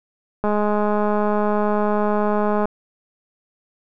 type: click train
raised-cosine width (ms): 1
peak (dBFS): -8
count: 464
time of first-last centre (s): 0.44-2.655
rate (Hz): 209
effects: none